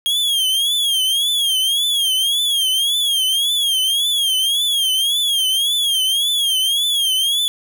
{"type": "tone with vibrato", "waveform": "45% pulse", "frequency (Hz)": 3257, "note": "G#7", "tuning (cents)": -34, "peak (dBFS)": -15, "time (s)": [0.06, 7.48], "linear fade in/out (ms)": 0, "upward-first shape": "triangle", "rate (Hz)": 1.8, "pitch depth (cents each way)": 140, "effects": []}